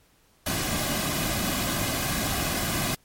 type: noise with comb filter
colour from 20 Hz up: pink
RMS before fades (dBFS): -27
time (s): 0.46-2.95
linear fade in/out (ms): 5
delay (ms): 2.2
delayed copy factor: -0.6
effects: pink hiss -62 dBFS RMS until 3.04 s + MP3 64 kbps